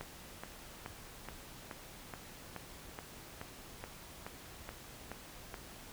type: click train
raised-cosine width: 0.5 ms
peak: -27 dBFS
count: 14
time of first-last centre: 0.01-5.542 s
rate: 2.35 Hz
effects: pink hiss -52 dBFS RMS until 5.92 s